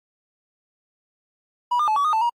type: tone with pitch steps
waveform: triangle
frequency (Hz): 972 / 1206 / 864 / 1138 / 1234 / 883 / 950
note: B5 / D6 / A5 / C#6 / D#6 / A5 / A#5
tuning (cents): -28 / +46 / -32 / +45 / -15 / +6 / +33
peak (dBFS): -15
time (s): 1.71-2.298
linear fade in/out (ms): 10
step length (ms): 84
effects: tanh soft clip ceiling -11 dBFS + AAC 64 kbps